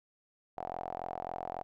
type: tone with band-pass filter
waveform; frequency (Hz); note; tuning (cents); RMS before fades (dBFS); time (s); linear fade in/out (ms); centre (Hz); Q
sawtooth; 43.65; F1; 0; -40; 0.57-1.63; 0; 740; 7.2
effects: none